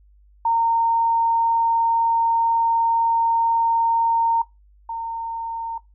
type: tone pair in turn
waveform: sine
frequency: 919 / 915.2 Hz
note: A#5 / A#5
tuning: -25 / -32 cents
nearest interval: unison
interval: 7 cents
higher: first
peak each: -16 / -25 dBFS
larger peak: first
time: 0.45-4.42 / 4.89-5.78 s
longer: first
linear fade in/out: 5 ms
effects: noise-tail reverb RT60 0.2 s tail -20 dB re dry + added 50 Hz sine -50 dBFS peak until 5.94 s